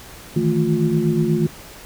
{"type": "tone cluster", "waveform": "sine", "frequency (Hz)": [154.7, 163, 220.5, 354], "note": ["D#3", "E3", "A3", "F4"], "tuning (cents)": [-10, -19, 4, 23], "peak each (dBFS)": -21, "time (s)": [0.36, 1.47], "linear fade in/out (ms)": 5, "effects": ["pink hiss -40 dBFS RMS until 1.85 s"]}